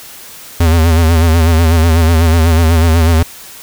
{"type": "tone with vibrato", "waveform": "square", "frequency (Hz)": 82.1, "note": "E2", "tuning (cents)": -6, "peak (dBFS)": -7, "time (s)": [0.6, 3.23], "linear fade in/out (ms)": 5, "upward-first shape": "sine", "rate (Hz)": 8.1, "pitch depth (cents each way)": 72, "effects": ["white hiss -33 dBFS RMS until 3.62 s"]}